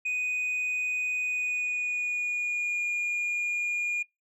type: tone with pitch glide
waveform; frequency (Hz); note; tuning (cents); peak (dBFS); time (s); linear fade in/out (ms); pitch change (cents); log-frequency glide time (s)
sine; 2489 to 2428; D#7 to D#7; 0 to -43; -24; 0.05-4.03; 10; -43; 1.21-2.82
effects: noise-tail reverb RT60 0.2 s tail -24 dB re dry + tanh soft clip ceiling -26 dBFS

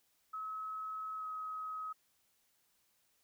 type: tone with pitch glide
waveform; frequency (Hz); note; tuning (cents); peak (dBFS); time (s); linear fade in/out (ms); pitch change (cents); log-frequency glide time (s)
sine; 1285 to 1270.2; E6 to D#6; -45 to +35; -39; 0.33-1.93; 10; -20; 1.17-1.25
effects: white hiss -75 dBFS RMS until 3.23 s

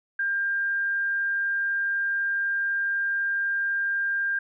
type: tone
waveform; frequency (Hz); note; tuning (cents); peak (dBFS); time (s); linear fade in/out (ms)
sine; 1598; G6; +33; -23; 0.19-4.39; 5
effects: none

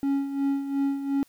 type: tone with tremolo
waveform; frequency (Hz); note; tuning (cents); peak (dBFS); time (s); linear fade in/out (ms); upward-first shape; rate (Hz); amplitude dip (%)
triangle; 277.2; C#4; 0; -19; 0.03-1.23; 0; sine; 2.8; 65
effects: white hiss -62 dBFS RMS until 1.28 s

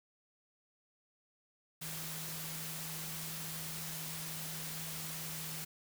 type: tone in noise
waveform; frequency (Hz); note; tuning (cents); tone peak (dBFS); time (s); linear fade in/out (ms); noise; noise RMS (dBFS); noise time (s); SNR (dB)
sine; 159.2; D#3; +40; -47; 1.81-5.65; 10; white; -43; 1.81-5.65; -7
effects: none

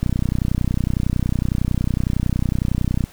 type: click train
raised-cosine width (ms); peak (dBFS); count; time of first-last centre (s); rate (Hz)
5; -7; 94; 0.03-3.04; 30.9
effects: pink hiss -46 dBFS RMS until 3.12 s

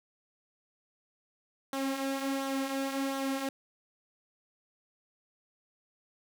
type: tone with flanger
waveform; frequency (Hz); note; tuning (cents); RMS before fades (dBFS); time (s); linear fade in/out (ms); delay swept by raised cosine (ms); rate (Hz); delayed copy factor
sawtooth; 271.3; C#4; -37; -33; 1.73-3.49; 2; 0.4 to 4.7; 1.4; -0.5
effects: none

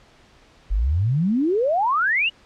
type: exponential sweep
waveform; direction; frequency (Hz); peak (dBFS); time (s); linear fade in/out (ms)
sine; up; 42.94 to 2960; -17; 0.7-2.3; 20
effects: pink hiss -53 dBFS RMS until 2.45 s + low-pass 5000 Hz 12 dB/octave

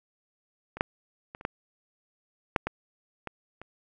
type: clicks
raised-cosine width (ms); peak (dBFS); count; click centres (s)
0.5; -24 / -8 / -25 / -29 / -13 / -7 / -14 / -20 / -27; 9; 0.77 / 0.809 / 1.349 / 1.411 / 1.451 / 2.562 / 2.67 / 3.273 / 3.616
effects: none

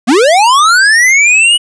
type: linear sweep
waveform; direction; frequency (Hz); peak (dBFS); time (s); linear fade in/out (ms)
square; up; 210.6 to 2960; -5; 0.07-1.58; 20
effects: resampled to 22050 Hz

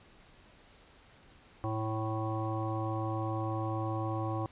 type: harmonic tone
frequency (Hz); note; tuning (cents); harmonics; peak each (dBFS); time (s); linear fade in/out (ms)
110; A2; 0; 1 / 3 / 5 / 7 / 9 / 10; -34 / -37 / -41 / -40 / -44 / -42; 1.64-4.46; 0
effects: pink hiss -59 dBFS RMS until 4.51 s + resampled to 8000 Hz

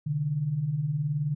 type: beating tone pair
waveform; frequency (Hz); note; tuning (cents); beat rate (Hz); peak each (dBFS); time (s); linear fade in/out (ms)
sine; 130.81 / 149.81; C3 / D3; 0 / +35; 19; -33 / -26; 0.06-1.35; 10
effects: none

